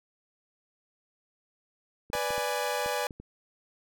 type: clicks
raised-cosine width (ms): 3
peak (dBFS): -30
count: 7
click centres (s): 2.101 / 2.152 / 2.306 / 2.38 / 2.861 / 3.108 / 3.2
type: chord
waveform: sawtooth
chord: G# diminished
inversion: first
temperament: equal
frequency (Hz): 493.9 / 587.3 / 830.6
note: B4 / D5 / G#5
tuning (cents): 0 / 0 / 0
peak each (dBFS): -29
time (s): 2.13-3.07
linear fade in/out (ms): 2
effects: none